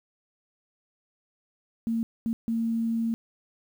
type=tone bursts at uneven times; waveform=sine; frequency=228.2 Hz; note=A#3; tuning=37 cents flat; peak=-24 dBFS; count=3; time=1.87-2.03 / 2.26-2.33 / 2.48-3.14 s; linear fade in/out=0 ms; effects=9-bit